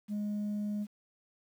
sine tone, 207.7 Hz, G#3, in tune, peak -29 dBFS, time 0.08-0.87 s, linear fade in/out 50 ms, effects tanh soft clip ceiling -31 dBFS + 10-bit

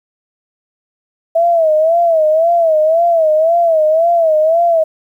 sine tone with vibrato, 651 Hz, E5, 22 cents flat, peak -8 dBFS, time 1.35-4.84 s, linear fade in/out 10 ms, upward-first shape sine, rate 1.9 Hz, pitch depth 100 cents each way, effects 8-bit

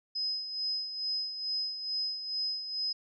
sine tone with tremolo, 5060 Hz, D#8, 28 cents sharp, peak -29 dBFS, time 0.15-2.93 s, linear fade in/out 10 ms, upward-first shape sine, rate 2.3 Hz, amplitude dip 60%, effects none

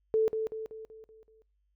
sine tone with echo, 440.2 Hz, A4, 1 cent sharp, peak -22 dBFS, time 0.14-0.28 s, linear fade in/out 0 ms, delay 190 ms, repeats 6, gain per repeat -6 dB, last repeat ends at 1.42 s, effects noise-tail reverb RT60 0.3 s tail -25 dB re dry + added 50 Hz sine -70 dBFS peak until 1.75 s

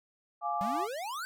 sine chord, D diminished, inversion first, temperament equal with one note detuned, 698.5 / 836.4 / 1174.7 Hz, F5 / Ab5 / D6, 0 / +12 / 0 cents, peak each -34 dBFS, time 0.41-0.88 s, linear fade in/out 50 ms
square exponential sweep, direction up, 185 to 1568 Hz, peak -36 dBFS, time 0.61-1.25 s, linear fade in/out 0 ms
effects none

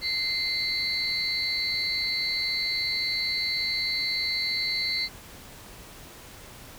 sine tone cluster, 2084 / 4094 / 4447 Hz, C7 / C8 / C#8, -7 / -38 / +5 cents, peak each -29 dBFS, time 0.01-5.09 s, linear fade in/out 50 ms, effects tanh soft clip ceiling -17 dBFS + pink hiss -46 dBFS RMS until 6.78 s

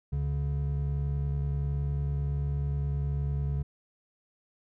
triangle tone pair together, 70.9 / 141.6 Hz, C#2 / C#3, +40 / +37 cents, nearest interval octave, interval 1197 cents, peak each -28 dBFS, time 0.12-3.63 s, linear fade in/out 10 ms, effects none

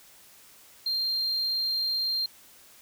sine tone, 4186 Hz, C8, in tune, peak -23 dBFS, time 0.86-2.26 s, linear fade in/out 5 ms, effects tanh soft clip ceiling -24 dBFS + white hiss -54 dBFS RMS until 2.81 s

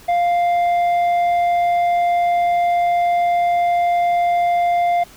sine tone with tanh clipping, 698.5 Hz, F5, in tune, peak -15 dBFS, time 0.08-5.04 s, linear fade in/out 10 ms, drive 6 dB, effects pink hiss -44 dBFS RMS until 5.16 s

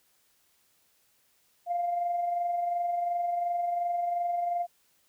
sine tone with amplitude modulation, 698.5 Hz, F5, in tune, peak -24 dBFS, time 1.66-4.67 s, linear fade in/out 50 ms, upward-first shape sine, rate 22.8 Hz, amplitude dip 40%, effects tanh soft clip ceiling -21 dBFS + white hiss -68 dBFS RMS until 5.08 s

